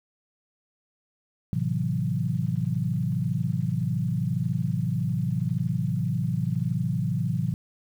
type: chord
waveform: sine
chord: F# half-diminished seventh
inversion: first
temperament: equal with one note detuned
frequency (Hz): 110 / 130.81 / 163.2 / 185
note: A2 / C3 / E3 / F#3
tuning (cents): 0 / 0 / -17 / 0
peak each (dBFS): -30 / -28 / -28 / -31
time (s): 1.53-7.54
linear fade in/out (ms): 0
effects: 9-bit